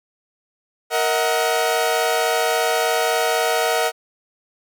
sawtooth chord, D# minor, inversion second, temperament equal with one note detuned, 466.2 / 636.4 / 740 Hz, A#4 / D#5 / F#5, 0 / +39 / 0 cents, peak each -18 dBFS, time 0.9-3.92 s, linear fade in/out 50 ms, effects none

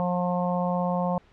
harmonic tone, 178.4 Hz, F3, 37 cents sharp, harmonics 1 / 3 / 4 / 5 / 6, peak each -26 / -29 / -31 / -32 / -35 dBFS, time 0-1.18 s, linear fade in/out 0 ms, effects pink hiss -58 dBFS RMS until 1.32 s + low-pass 3000 Hz 12 dB/octave

